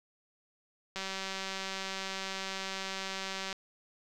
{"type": "click train", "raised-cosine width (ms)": 0.2, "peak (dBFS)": -20, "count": 494, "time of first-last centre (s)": [0.96, 3.528], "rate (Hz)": 192, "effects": []}